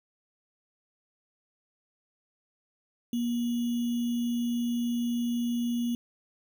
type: tone with sample-and-hold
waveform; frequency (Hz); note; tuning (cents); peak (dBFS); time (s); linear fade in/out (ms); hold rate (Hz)
sine; 238.2; A#3; +38; -26; 3.13-5.95; 2; 3150
effects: none